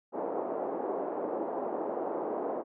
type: band-pass noise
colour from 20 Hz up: pink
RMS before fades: -34 dBFS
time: 0.12-2.64 s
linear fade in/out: 50 ms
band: 320 to 840 Hz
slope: 24 dB/octave
effects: none